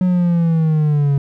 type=linear sweep; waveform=triangle; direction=down; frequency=184 to 138.59 Hz; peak=-10 dBFS; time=0.01-1.18 s; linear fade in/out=2 ms; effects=none